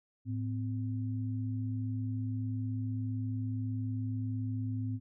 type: tone pair together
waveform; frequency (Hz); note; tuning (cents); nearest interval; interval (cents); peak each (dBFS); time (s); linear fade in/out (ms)
sine; 107.97 / 256.8; A2 / C4; -32 / -32; octave + minor third; 1500; -33 / -38; 0.25-5; 50
effects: none